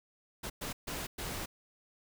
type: noise bursts at uneven times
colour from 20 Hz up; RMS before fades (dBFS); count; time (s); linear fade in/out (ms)
pink; -39; 4; 0.43-0.5 / 0.61-0.73 / 0.87-1.07 / 1.18-1.46; 10
effects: none